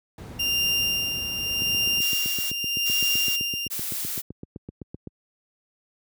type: noise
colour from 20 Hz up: brown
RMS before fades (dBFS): -34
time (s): 0.18-1.99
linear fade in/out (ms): 2
type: tone with tremolo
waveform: 30% pulse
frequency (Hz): 2794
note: F7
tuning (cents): 0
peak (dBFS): -18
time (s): 0.39-3.68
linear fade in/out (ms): 10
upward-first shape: sine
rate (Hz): 0.84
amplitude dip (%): 55
type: click train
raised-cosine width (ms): 3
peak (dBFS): -22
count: 28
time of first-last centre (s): 1.62-5.073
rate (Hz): 7.82
type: noise bursts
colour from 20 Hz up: blue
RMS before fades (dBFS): -30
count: 3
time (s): 2-4.22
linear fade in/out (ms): 20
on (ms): 520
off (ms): 330
effects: high-pass 80 Hz 12 dB/octave

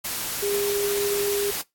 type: tone in noise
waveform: sine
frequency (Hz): 405.7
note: G#4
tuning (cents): -41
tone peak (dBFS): -23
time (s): 0.42-1.51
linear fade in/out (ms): 10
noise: white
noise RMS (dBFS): -29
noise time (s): 0.04-1.62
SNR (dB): +3
effects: noise-tail reverb RT60 0.2 s tail -23 dB re dry + AAC 64 kbps

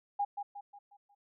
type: tone with echo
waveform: sine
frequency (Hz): 812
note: G#5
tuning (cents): -39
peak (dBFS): -28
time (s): 0.19-0.25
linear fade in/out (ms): 10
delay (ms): 180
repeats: 5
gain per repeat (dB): -7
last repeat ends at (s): 1.15
effects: none

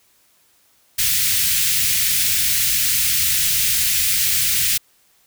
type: band-stop noise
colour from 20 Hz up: white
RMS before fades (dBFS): -18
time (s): 0.98-4.78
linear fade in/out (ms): 10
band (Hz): 160 to 1900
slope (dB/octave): 24
effects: white hiss -58 dBFS RMS until 5.26 s

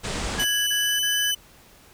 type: low-pass noise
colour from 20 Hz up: pink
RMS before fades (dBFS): -29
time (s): 0.03-0.45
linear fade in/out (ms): 20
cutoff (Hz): 9000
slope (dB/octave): 48
type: tone bursts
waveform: triangle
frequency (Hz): 1661.2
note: G#6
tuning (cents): 0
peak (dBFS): -24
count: 3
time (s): 0.38-1.316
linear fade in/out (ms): 10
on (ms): 290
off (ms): 33
type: tone with pitch glide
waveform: sawtooth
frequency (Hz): 2982 to 3003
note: F#7 to F#7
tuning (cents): +13 to +25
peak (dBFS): -19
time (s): 0.39-1.35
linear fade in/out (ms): 10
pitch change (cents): +12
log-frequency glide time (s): 0.76-1.1
effects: pink hiss -52 dBFS RMS until 1.93 s

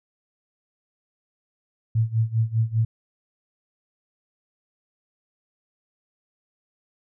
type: tone with tremolo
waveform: sine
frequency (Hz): 112.6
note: A2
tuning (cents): +40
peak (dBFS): -16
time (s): 1.95-2.85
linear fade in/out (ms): 5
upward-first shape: sine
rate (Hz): 5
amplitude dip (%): 90
effects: none

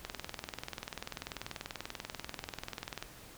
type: click train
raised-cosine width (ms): 0.2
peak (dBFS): -21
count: 62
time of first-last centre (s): 0.05-3.026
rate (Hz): 20.5
effects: pink hiss -53 dBFS RMS until 3.37 s

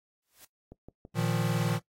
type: noise with exponential growth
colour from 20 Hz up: white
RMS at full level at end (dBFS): -48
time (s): 0.22-0.45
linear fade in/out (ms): 5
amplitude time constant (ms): 48
type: click train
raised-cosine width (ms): 2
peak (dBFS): -32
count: 4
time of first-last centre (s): 0.72-1.217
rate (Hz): 6.04
type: chord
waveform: square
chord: Bb suspended fourth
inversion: none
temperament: equal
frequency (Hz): 116.54 / 155.56 / 174.61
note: Bb2 / Eb3 / F3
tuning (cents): 0 / 0 / 0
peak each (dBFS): -31 / -31 / -32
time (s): 1.14-1.8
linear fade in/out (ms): 50
effects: noise-tail reverb RT60 0.1 s tail -19 dB re dry + AAC 48 kbps

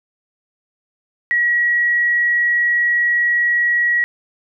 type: tone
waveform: sine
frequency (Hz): 1915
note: A#6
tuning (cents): +46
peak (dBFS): -13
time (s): 1.31-4.04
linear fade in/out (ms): 0
effects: none

